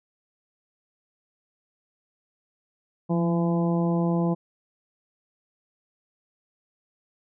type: harmonic tone with a mistuned harmonic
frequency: 169.1 Hz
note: E3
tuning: 44 cents sharp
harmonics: 1 / 2 / 3 / 4 / 5 / 6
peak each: -22 / -28 / -32 / -34 / -36 / -38 dBFS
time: 3.09-4.35 s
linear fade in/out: 20 ms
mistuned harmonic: 1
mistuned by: +31 cents
effects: none